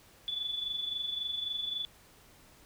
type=tone with amplitude modulation; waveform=sine; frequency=3457 Hz; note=A7; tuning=31 cents flat; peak=-30 dBFS; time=0.28-1.85 s; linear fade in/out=0 ms; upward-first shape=sine; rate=23.7 Hz; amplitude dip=60%; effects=pink hiss -59 dBFS RMS until 2.65 s